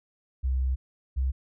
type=tone pair in turn; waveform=sine; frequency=64.8 / 65.52 Hz; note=C2 / C2; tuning=-16 / +3 cents; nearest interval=unison; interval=19 cents; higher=second; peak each=-23 dBFS; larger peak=neither; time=0.43-0.76 / 1.16-1.32 s; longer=first; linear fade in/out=20 ms; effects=none